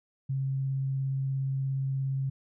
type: tone with vibrato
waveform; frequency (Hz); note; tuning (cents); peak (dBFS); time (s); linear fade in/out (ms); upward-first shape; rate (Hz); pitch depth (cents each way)
sine; 134.9; C#3; -47; -27; 0.29-2.3; 10; sine; 17; 8
effects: none